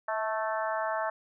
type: harmonic tone with a mistuned harmonic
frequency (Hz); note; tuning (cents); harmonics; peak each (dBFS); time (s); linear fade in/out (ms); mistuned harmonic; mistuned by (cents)
220; A3; 0; 3 / 4 / 5 / 6 / 7 / 8; -32 / -34 / -36 / -38 / -39 / -40; 0.08-1.1; 5; 3; -26
effects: none